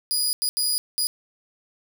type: tone bursts at uneven times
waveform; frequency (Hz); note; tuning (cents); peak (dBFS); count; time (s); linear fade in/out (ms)
20% pulse; 4916; D#8; -22; -15; 4; 0.11-0.33 / 0.42-0.49 / 0.57-0.78 / 0.98-1.07; 0
effects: none